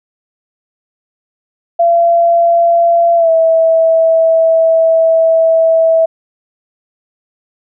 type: tone with pitch glide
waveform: sine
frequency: 681 to 652.5 Hz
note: F5 to E5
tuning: -44 to -18 cents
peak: -6 dBFS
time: 1.79-6.06 s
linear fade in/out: 10 ms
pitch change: -74 cents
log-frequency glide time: 3.16-3.3 s
effects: none